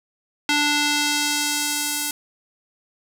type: tone with band-pass filter sweep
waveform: square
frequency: 293.7 Hz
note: D4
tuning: in tune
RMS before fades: -22 dBFS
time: 0.49-2.11 s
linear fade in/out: 2 ms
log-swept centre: 3300 to 11000 Hz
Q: 0.77
effects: none